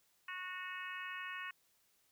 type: harmonic tone with a mistuned harmonic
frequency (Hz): 367.2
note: F#4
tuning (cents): -13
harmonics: 3 / 4 / 5 / 6 / 7 / 8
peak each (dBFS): -48 / -49 / -46 / -53 / -49 / -54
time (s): 0.28-1.51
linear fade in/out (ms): 5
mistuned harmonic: 8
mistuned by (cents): -28
effects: white hiss -74 dBFS RMS until 2.11 s